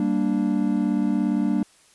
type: chord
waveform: triangle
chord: G minor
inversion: none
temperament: equal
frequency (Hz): 196 / 233.1 / 293.7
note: G3 / Bb3 / D4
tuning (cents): 0 / 0 / 0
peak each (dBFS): -22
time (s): 0-1.63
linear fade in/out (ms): 2
effects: white hiss -56 dBFS RMS until 1.94 s + resampled to 24000 Hz